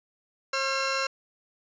15% pulse tone pair together, 536.7 / 1363 Hz, C5 / F6, +44 / -43 cents, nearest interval octave + major third, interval 1613 cents, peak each -22 dBFS, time 0.53-1.07 s, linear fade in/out 5 ms, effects resampled to 16000 Hz

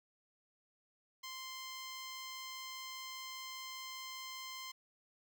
10% pulse tone, 1045 Hz, C6, 2 cents flat, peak -36 dBFS, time 1.23-4.72 s, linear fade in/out 10 ms, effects none

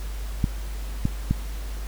clicks, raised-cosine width 5 ms, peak -8 dBFS, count 3, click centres 0.442 / 1.054 / 1.31 s, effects added 50 Hz sine -29 dBFS peak until 1.87 s + pink hiss -43 dBFS RMS until 1.87 s

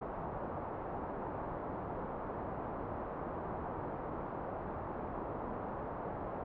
white low-pass noise, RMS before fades -41 dBFS, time 0.01-6.44 s, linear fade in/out 10 ms, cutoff 1000 Hz, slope 24 dB/octave, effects none

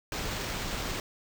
pink noise with sample-and-hold, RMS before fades -34 dBFS, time 0.12-1 s, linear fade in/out 2 ms, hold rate 11025 Hz, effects none

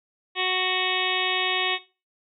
harmonic tone, 370 Hz, F#4, in tune, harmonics 1 / 2 / 3 / 5 / 6 / 7 / 8 / 9 / 10, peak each -31 / -31 / -31 / -31 / -31 / -31 / -31 / -31 / -31 dBFS, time 0.35-1.79 s, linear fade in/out 50 ms, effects noise-tail reverb RT60 0.3 s tail -17 dB re dry

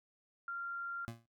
sine tone, 1386 Hz, F6, 14 cents flat, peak -38 dBFS, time 0.48-1.05 s, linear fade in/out 2 ms
25% pulse tone with exponential decay, 115.6 Hz, A#2, 14 cents flat, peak -34 dBFS, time 1.08-1.26 s, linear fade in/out 0 ms, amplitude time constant 39 ms
effects noise-tail reverb RT60 0.2 s tail -23 dB re dry

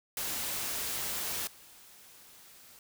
white noise with level steps, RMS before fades -35 / -55 dBFS, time 0.17-2.79 s, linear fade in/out 2 ms, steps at 1.47 s, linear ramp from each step 2 ms, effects none

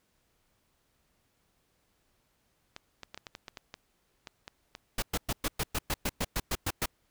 clicks, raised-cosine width 0.2 ms, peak -24 dBFS, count 12, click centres 2.764 / 3.033 / 3.145 / 3.176 / 3.268 / 3.351 / 3.482 / 3.572 / 3.741 / 4.272 / 4.479 / 4.751 s
pink noise bursts, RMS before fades -30 dBFS, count 13, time 4.98-6.859 s, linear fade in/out 5 ms, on 43 ms, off 110 ms
effects pink hiss -73 dBFS RMS until 7.1 s

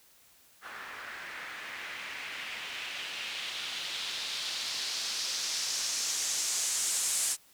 blue noise with low-pass filter sweep, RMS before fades -35 dBFS, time 0.61-7.37 s, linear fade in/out 50 ms, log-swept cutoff 1500 to 8600 Hz, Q 2, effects white hiss -61 dBFS RMS until 7.53 s

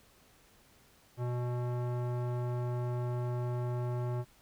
square tone with low-pass filter, 122.5 Hz, B2, 14 cents flat, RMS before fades -34 dBFS, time 1.17-4.25 s, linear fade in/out 50 ms, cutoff 960 Hz, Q 1.1, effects pink hiss -63 dBFS RMS until 4.41 s

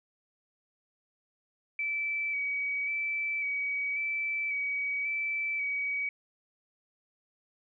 sine tone with vibrato, 2293 Hz, D7, 42 cents flat, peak -29 dBFS, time 1.79-6.09 s, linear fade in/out 2 ms, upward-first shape square, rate 0.92 Hz, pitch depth 20 cents each way, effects none

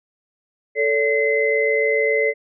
sine tone cluster, 441.9 / 569 / 2051 Hz, A4 / C#5 / C7, +7 / +45 / -35 cents, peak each -19 / -22 / -20 dBFS, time 0.75-2.34 s, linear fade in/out 50 ms, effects none

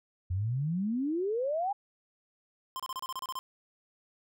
sine exponential sweep, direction up, 86.1 to 830.6 Hz, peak -28 dBFS, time 0.3-1.73 s, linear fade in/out 10 ms
square tone bursts, 1046 Hz, C6, 1 cent flat, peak -35 dBFS, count 10, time 2.76-3.39 s, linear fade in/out 0 ms, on 36 ms, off 30 ms
effects none

